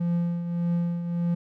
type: tone with tremolo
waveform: triangle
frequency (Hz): 172.1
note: F3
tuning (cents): -25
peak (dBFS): -19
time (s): 0-1.35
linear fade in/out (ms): 10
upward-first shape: triangle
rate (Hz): 1.7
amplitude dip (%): 60
effects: none